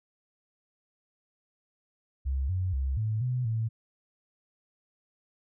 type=tone with pitch steps; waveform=sine; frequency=67.1 / 92.2 / 66.9 / 108.8 / 125.4 / 112.2 Hz; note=C2 / F#2 / C2 / A2 / B2 / A2; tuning=+44 / -6 / +39 / -19 / +27 / +34 cents; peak=-26 dBFS; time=2.25-3.69 s; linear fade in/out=20 ms; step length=240 ms; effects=none